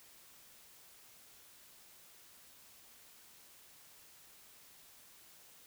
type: silence
effects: white hiss -60 dBFS RMS until 5.66 s